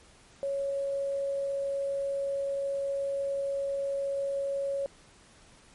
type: tone with quantisation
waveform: sine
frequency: 554.4 Hz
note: C#5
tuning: in tune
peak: -28 dBFS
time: 0.43-4.86 s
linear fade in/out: 0 ms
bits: 9
effects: pink hiss -57 dBFS RMS until 5.74 s + MP3 48 kbps